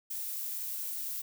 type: noise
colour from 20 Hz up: violet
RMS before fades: -37 dBFS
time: 0.1-1.22 s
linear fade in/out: 10 ms
effects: none